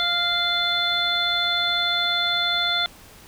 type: harmonic tone with a mistuned harmonic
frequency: 698.5 Hz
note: F5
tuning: in tune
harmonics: 1 / 2 / 3 / 5 / 6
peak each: -30 / -26 / -30 / -22 / -30 dBFS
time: 0-2.86 s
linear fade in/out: 0 ms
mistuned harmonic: 3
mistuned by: -16 cents
effects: pink hiss -47 dBFS RMS until 3.27 s